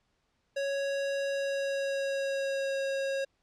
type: tone with pitch glide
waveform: square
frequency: 554.4 to 544.9 Hz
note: C#5 to C#5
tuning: 0 to -30 cents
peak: -30 dBFS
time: 0.56-3.25 s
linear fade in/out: 10 ms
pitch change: -30 cents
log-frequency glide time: 1.3-2.79 s
effects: pink hiss -75 dBFS RMS until 3.42 s + low-pass 6000 Hz 12 dB/octave